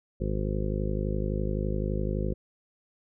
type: harmonic tone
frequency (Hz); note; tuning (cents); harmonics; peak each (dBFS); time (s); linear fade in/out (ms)
51.8; G#1; -4; 1 / 2 / 3 / 4 / 5 / 6 / 7 / 8 / 9 / 10; -30 / -34 / -34 / -35 / -42 / -44 / -36 / -41 / -41 / -39; 0.2-2.34; 10
effects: none